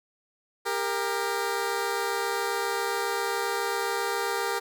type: tone pair together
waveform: 15% pulse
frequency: 399 / 466.4 Hz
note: G4 / A#4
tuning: +31 / +1 cents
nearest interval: minor third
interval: 270 cents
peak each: -23 dBFS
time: 0.65-4.6 s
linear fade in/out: 20 ms
effects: none